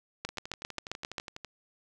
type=two click trains; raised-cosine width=0.2 ms; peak=-16 / -23 dBFS; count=8 / 15; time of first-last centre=0.25-1.182 / 0.29-1.447 s; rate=7.51 / 12.1 Hz; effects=none